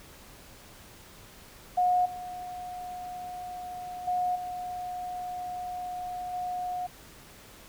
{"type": "tone with level steps", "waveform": "sine", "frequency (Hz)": 723, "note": "F#5", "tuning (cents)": -40, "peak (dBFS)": [-21, -36, -25, -33, -30], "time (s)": [1.77, 6.87], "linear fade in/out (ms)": 10, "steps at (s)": [2.05, 4.07, 4.35, 6.33], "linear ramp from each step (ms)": 10, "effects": ["pink hiss -51 dBFS RMS until 7.68 s"]}